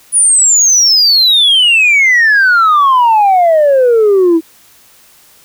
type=exponential sweep; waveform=sine; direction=down; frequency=9950 to 318.2 Hz; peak=-3 dBFS; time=0.12-4.41 s; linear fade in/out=50 ms; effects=tanh soft clip ceiling -3 dBFS + white hiss -44 dBFS RMS until 5.44 s